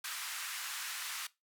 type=band-pass noise; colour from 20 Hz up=pink; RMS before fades=-41 dBFS; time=0.04-1.27 s; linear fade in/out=5 ms; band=1200 to 15000 Hz; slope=24 dB/octave; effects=noise-tail reverb RT60 0.2 s tail -19 dB re dry